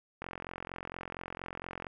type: click train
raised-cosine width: 0.5 ms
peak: -24 dBFS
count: 74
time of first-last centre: 0.22-1.868 s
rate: 44.3 Hz
effects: none